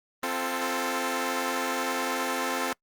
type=chord; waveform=10% pulse; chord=F major; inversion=second; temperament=equal with one note detuned; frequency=261.6 / 345.6 / 440 Hz; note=C4 / F4 / A4; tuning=0 / -18 / 0 cents; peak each=-22 / -25 / -24 dBFS; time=0.23-2.73 s; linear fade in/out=2 ms; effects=noise-tail reverb RT60 0.1 s tail -26 dB re dry + Opus 32 kbps